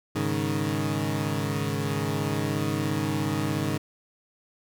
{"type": "chord", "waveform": "20% pulse", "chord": "Ab suspended fourth", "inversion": "none", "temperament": "equal", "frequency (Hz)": [103.83, 138.59, 155.56], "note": ["Ab2", "Db3", "Eb3"], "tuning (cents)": [0, 0, 0], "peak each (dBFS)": -25, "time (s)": [0.15, 3.78], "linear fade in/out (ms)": 10, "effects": []}